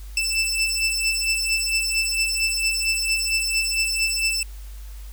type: beating tone pair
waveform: 20% pulse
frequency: 2648 / 2652.4 Hz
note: E7 / E7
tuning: +7 / +10 cents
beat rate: 4.4 Hz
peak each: -19 dBFS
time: 0.17-4.43 s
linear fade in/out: 2 ms
effects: added 50 Hz sine -34 dBFS peak until 5.12 s + white hiss -50 dBFS RMS until 5.12 s